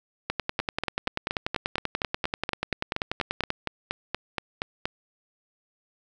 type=two click trains; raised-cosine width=0.3 ms; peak=-10 / -11 dBFS; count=34 / 19; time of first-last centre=0.3-3.504 / 0.6-4.855 s; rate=10.3 / 4.23 Hz; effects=none